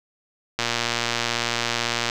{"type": "click train", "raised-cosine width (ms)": 0.2, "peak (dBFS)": -5, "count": 179, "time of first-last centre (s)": [0.59, 2.098], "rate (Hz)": 118, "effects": []}